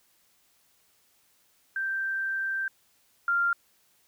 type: tone pair in turn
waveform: sine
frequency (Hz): 1568 / 1391.7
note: G6 / F6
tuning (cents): 0 / -6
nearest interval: major second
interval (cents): 206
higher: first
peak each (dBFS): -27 / -22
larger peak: second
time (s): 1.76-2.68 / 3.28-3.53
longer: first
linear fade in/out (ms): 2
effects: white hiss -66 dBFS RMS until 4.07 s